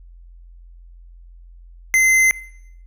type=tone with hard clipping; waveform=sine; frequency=2065 Hz; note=C7; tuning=23 cents flat; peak=-13 dBFS; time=1.94-2.31 s; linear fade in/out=0 ms; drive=13 dB; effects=noise-tail reverb RT60 0.8 s tail -20 dB re dry + added 43 Hz sine -40 dBFS peak until 2.86 s